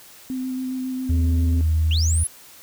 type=tone with vibrato; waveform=sine; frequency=257.9 Hz; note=C4; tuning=25 cents flat; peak=-24 dBFS; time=0.3-1.61 s; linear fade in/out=0 ms; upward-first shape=square; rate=7.3 Hz; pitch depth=10 cents each way
type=tone with pitch glide; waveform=sine; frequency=79 to 79.87 Hz; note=D#2 to D#2; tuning=+27 to +46 cents; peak=-15 dBFS; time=1.09-2.24 s; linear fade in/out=10 ms; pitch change=+19 cents; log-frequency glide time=1.52-2.02 s
type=linear sweep; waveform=sine; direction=up; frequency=2637 to 11070 Hz; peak=-22 dBFS; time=1.91-2.27 s; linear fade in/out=2 ms
effects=tanh soft clip ceiling -12 dBFS + white hiss -46 dBFS RMS until 2.62 s